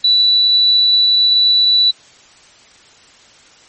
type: tone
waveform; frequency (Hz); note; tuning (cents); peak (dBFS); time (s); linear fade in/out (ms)
sine; 3954; B7; +1; -8; 0.04-1.91; 5
effects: white hiss -45 dBFS RMS until 3.68 s + MP3 32 kbps